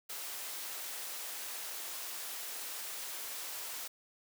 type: high-pass noise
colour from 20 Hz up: white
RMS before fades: -42 dBFS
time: 0.09-3.88 s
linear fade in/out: 10 ms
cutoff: 430 Hz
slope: 12 dB/octave
effects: none